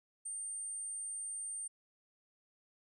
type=tone; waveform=sine; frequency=8800 Hz; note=C#9; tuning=14 cents flat; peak=-39 dBFS; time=0.25-1.68 s; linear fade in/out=10 ms; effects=none